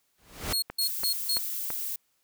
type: noise with exponential growth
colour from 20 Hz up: pink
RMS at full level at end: -27 dBFS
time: 0.18-0.53 s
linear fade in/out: 2 ms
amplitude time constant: 75 ms
type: tone bursts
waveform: sawtooth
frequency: 4305 Hz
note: C8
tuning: 49 cents sharp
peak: -22 dBFS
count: 4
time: 0.53-1.382 s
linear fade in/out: 5 ms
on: 93 ms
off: 160 ms
type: click train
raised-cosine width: 0.5 ms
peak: -20 dBFS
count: 4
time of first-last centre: 0.7-1.703 s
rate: 2.99 Hz
type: noise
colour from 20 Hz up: violet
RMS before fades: -33 dBFS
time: 0.81-1.96 s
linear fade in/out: 5 ms
effects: white hiss -72 dBFS RMS until 2.23 s